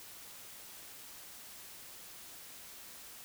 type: silence
effects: white hiss -51 dBFS RMS until 3.24 s